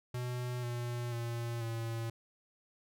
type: tone with pitch steps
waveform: square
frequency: 123.7 / 120.6 / 117.57 / 114.62 Hz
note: B2 / B2 / A#2 / A#2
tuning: +3 / -41 / +15 / -29 cents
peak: -36 dBFS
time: 0.14-2.1 s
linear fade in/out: 5 ms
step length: 490 ms
effects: none